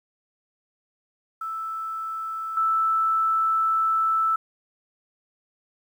sine tone with level steps, 1318.5 Hz, E6, in tune, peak -28 / -19 dBFS, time 1.41-4.36 s, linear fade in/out 5 ms, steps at 2.57 s, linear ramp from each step 2 ms, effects 9-bit

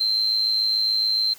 sine tone with amplitude modulation, 4124 Hz, C8, 26 cents flat, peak -16 dBFS, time 0-1.34 s, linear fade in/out 10 ms, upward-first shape sine, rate 107 Hz, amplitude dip 60%, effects white hiss -47 dBFS RMS until 1.38 s

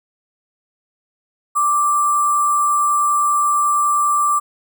sine tone with sample-and-hold, 1174.7 Hz, D6, in tune, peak -13 dBFS, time 1.55-4.4 s, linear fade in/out 20 ms, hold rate 8820 Hz, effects none

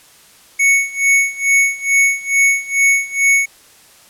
square tone with tremolo, 2217 Hz, C#7, in tune, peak -9 dBFS, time 0.59-3.46 s, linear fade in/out 10 ms, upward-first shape sine, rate 2.3 Hz, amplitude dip 90%, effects white hiss -46 dBFS RMS until 4.09 s + low-pass 12000 Hz 12 dB/octave

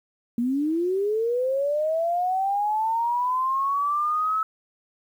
sine linear sweep, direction up, 230 to 1305 Hz, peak -21 dBFS, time 0.38-4.43 s, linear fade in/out 2 ms, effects 9-bit

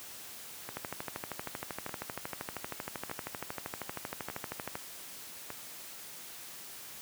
two click trains, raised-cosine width 0.5 ms, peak -24 / -21 dBFS, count 5 / 52, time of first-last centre 0.69-5.503 / 0.77-4.754 s, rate 0.831 / 12.8 Hz, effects white hiss -47 dBFS RMS until 7.01 s + high-pass 80 Hz 12 dB/octave

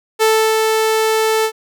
sawtooth tone with ADSR envelope, 440 Hz, A4, in tune, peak -6 dBFS, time 0.19-1.52 s, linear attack 32 ms, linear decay 320 ms, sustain -3 dB, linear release 75 ms, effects none

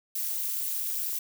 violet noise with amplitude modulation, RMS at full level -27 dBFS, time 0.15-1.19 s, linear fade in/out 5 ms, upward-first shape sine, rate 244 Hz, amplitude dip 95%, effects none

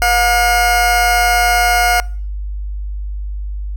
20% pulse tone with amplitude modulation, 717 Hz, F5, 45 cents sharp, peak -4 dBFS, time 0.02-2 s, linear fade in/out 0 ms, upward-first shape sine, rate 232 Hz, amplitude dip 45%, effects noise-tail reverb RT60 0.5 s tail -25 dB re dry + added 50 Hz sine -20 dBFS peak until 3.76 s

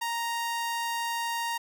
sawtooth tone, 932.3 Hz, A#5, in tune, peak -25 dBFS, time 0.01-1.58 s, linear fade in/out 10 ms, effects none

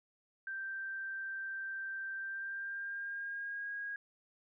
sine tone with pitch glide, 1568 to 1638.4 Hz, G6 to G#6, 0 to -24 cents, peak -38 dBFS, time 0.47-3.96 s, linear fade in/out 2 ms, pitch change +76 cents, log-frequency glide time 2.15-3.71 s, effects none

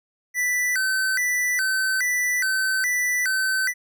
square tone with vibrato, 1741 Hz, A6, 19 cents flat, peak -21 dBFS, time 0.34-3.74 s, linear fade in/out 50 ms, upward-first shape square, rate 1.2 Hz, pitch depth 220 cents each way, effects none

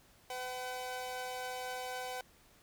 sawtooth tone pair together, 504.7 / 759 Hz, B4 / F#5, +38 / +44 cents, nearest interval perfect fifth, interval 706 cents, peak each -39 / -37 dBFS, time 0.3-2.21 s, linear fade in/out 2 ms, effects pink hiss -64 dBFS RMS until 2.62 s

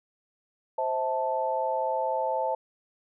sine chord, A minor, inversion first, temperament equal with one note detuned, 523.3 / 647.2 / 880 Hz, C5 / E5 / A5, 0 / -32 / 0 cents, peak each -30 / -31 / -28 dBFS, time 0.78-2.55 s, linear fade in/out 5 ms, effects none

